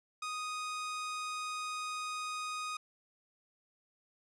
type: tone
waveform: sawtooth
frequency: 1244.5 Hz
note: D#6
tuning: in tune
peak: -33 dBFS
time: 0.22-2.77 s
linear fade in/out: 5 ms
effects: resampled to 22050 Hz